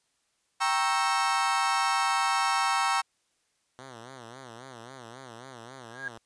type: chord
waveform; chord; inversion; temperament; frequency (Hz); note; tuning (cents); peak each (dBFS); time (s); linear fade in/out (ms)
35% pulse; G diminished seventh; none; equal with one note detuned; 784 / 932.3 / 1097.3 / 1318.5; G5 / Bb5 / Db6 / Fb6; 0 / 0 / -18 / 0; -28; 0.6-3.02; 20
type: tone with vibrato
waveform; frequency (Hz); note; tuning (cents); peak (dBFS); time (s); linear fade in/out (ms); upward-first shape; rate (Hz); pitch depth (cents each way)
5% pulse; 123.47; B2; 0; -32; 3.79-6.18; 0; sine; 3.7; 150
type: tone with exponential growth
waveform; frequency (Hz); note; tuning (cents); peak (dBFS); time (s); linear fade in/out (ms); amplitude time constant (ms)
sine; 1629; G#6; -34; -28; 5.84-6.08; 2; 52
effects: white hiss -73 dBFS RMS until 6.25 s + resampled to 22050 Hz